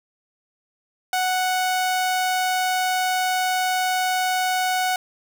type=tone; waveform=sawtooth; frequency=740 Hz; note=F#5; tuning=in tune; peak=-16 dBFS; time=1.13-4.96 s; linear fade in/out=2 ms; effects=none